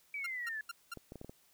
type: exponential sweep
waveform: sine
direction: down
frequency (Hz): 2320 to 1700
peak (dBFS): -37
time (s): 0.14-0.61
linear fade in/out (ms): 2
type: tone bursts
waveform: sawtooth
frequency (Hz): 1386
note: F6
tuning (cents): -14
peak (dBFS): -36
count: 4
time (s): 0.24-0.94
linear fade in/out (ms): 5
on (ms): 25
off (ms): 200
type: clicks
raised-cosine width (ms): 2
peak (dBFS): -33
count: 6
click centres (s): 0.973 / 1.121 / 1.157 / 1.214 / 1.246 / 1.295
effects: white hiss -68 dBFS RMS until 1.53 s